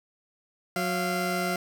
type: tone pair together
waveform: 20% pulse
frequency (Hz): 182.2 / 690.7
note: F#3 / F5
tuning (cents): -26 / -19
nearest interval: octave + major seventh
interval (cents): 2307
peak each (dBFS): -24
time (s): 0.76-1.56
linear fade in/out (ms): 2
effects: none